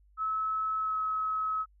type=tone with pitch glide; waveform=sine; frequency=1296 to 1284.1 Hz; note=E6 to E6; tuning=-30 to -46 cents; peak=-28 dBFS; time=0.17-1.66 s; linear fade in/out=50 ms; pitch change=-16 cents; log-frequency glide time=0.78-0.97 s; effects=added 50 Hz sine -59 dBFS peak until 1.8 s